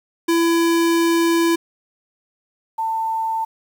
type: tone pair in turn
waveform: square / sine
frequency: 335 / 894.3 Hz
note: E4 / A5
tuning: +28 / +28 cents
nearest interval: octave + perfect fourth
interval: 1700 cents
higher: second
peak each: -15 / -19 dBFS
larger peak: first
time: 0.28-1.56 / 2.78-3.45 s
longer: first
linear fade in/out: 10 ms
effects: 8-bit